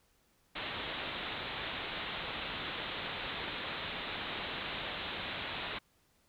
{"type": "low-pass noise", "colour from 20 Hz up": "white", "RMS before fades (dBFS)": -40, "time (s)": [0.55, 5.79], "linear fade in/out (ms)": 10, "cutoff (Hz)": 3900, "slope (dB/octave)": 96, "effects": ["pink hiss -71 dBFS RMS until 6.28 s"]}